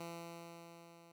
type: tone with level ramp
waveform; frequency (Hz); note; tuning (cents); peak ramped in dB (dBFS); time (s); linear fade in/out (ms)
10% pulse; 168.9; E3; +42; -35 to -51; 0-1.12; 5
effects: none